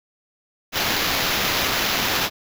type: noise with sample-and-hold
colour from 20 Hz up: violet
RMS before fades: -22 dBFS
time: 0.72-2.3 s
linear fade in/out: 50 ms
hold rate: 8820 Hz
effects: none